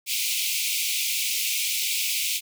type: high-pass noise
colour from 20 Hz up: pink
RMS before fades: -26 dBFS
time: 0.06-2.41 s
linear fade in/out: 50 ms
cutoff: 2200 Hz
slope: 96 dB/octave
effects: none